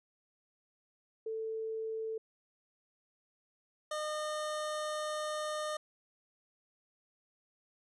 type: tone pair in turn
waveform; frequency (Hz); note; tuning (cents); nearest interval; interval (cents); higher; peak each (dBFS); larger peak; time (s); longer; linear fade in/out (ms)
sine / 25% pulse; 443.4 / 609.5; A4 / D#5; +13 / -36; tritone; 551; second; -35 / -31; second; 1.26-2.18 / 3.91-5.77; second; 5
effects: resampled to 24000 Hz